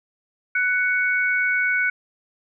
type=tone pair together; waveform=sine; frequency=1490 / 2228 Hz; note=F#6 / C#7; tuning=+12 / +8 cents; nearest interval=perfect fifth; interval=696 cents; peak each=-20 / -22 dBFS; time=0.55-1.9 s; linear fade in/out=5 ms; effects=none